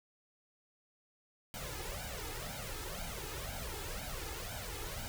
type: noise with flanger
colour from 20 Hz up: pink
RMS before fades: -42 dBFS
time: 1.54-5.08 s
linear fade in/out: 0 ms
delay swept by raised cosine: 1.3 to 2.4 ms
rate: 2 Hz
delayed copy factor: +0.8
effects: none

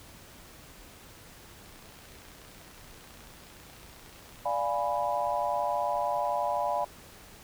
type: click train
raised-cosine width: 0.2 ms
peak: -36 dBFS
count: 84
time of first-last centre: 1.66-4.39 s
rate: 30.4 Hz
type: chord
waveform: sine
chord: D diminished seventh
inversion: none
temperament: equal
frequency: 587.3 / 698.5 / 830.6 / 987.8 Hz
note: D5 / F5 / Ab5 / Cb6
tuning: 0 / 0 / 0 / 0 cents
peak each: -32 dBFS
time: 4.45-6.85 s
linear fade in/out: 10 ms
effects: pink hiss -51 dBFS RMS until 7.43 s

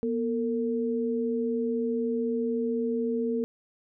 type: tone pair together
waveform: sine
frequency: 240.2 / 454 Hz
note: B3 / A#4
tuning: -48 / -46 cents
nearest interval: major seventh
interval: 1102 cents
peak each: -28 dBFS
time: 0.03-3.44 s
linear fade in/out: 0 ms
effects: none

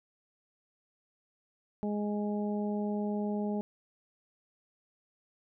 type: harmonic tone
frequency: 207.7 Hz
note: G#3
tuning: in tune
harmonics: 1 / 2 / 3 / 4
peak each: -31 / -37 / -41 / -43 dBFS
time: 1.83-3.61 s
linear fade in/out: 0 ms
effects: none

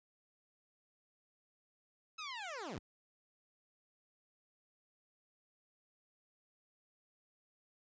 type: linear sweep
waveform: 15% pulse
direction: down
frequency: 1318.5 to 58.3 Hz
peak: -36 dBFS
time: 2.18-2.79 s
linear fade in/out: 10 ms
effects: resampled to 16000 Hz

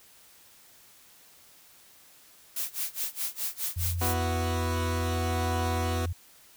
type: noise with tremolo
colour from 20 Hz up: blue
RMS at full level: -30 dBFS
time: 2.56-4.14 s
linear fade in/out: 5 ms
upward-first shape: sine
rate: 4.8 Hz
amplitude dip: 95%
type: tone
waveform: sine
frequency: 86.9 Hz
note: F2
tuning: 8 cents flat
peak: -28 dBFS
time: 3.76-6.13 s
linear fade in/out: 10 ms
type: chord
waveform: 15% pulse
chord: B suspended fourth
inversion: none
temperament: equal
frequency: 246.9 / 329.6 / 370 Hz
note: B3 / E4 / F#4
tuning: 0 / 0 / 0 cents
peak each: -26 / -31 / -28 dBFS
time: 4.01-6.06 s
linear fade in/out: 5 ms
effects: white hiss -56 dBFS RMS until 6.56 s

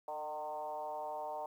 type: tone with frequency modulation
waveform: sine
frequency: 761 Hz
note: F#5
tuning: 48 cents sharp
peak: -38 dBFS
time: 0.08-1.46 s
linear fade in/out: 2 ms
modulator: 154 Hz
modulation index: 1.4
effects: 11-bit

